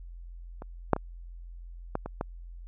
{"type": "clicks", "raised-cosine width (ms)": 1, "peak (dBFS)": [-26, -6, -19, -14, -21, -16], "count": 6, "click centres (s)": [0.621, 0.933, 0.964, 1.954, 2.06, 2.211], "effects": ["added 43 Hz sine -41 dBFS peak until 2.67 s"]}